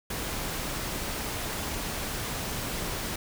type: noise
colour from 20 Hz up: pink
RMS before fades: -33 dBFS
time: 0.1-3.16 s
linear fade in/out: 5 ms
effects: none